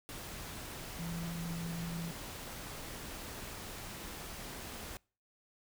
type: tone in noise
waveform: sine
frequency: 168.3 Hz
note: E3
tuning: 36 cents sharp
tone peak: -38 dBFS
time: 0.99-2.11 s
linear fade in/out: 0 ms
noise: pink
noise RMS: -45 dBFS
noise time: 0.09-4.97 s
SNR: +4 dB
effects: noise-tail reverb RT60 0.4 s tail -26 dB re dry